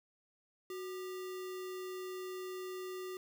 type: tone with sample-and-hold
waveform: sine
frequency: 370 Hz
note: F#4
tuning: in tune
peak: -40 dBFS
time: 0.7-3.17 s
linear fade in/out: 2 ms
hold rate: 1575 Hz
effects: none